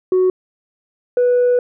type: tone pair in turn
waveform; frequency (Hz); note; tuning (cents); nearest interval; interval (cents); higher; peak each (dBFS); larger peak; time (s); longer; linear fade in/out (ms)
sine; 370 / 491.6; F#4 / B4; 0 / -8; perfect fourth; 492; second; -9; neither; 0.12-0.3 / 1.17-1.59; second; 2
effects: tanh soft clip ceiling -9 dBFS